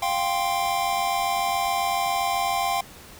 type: chord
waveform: square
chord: F suspended second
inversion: none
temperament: just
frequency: 698.5 / 785.8 / 1047.7 Hz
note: F5 / G5 / C6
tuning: 0 / +4 / +2 cents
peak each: -28 / -26 / -29 dBFS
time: 0.02-2.81 s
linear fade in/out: 5 ms
effects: pink hiss -45 dBFS RMS until 3.19 s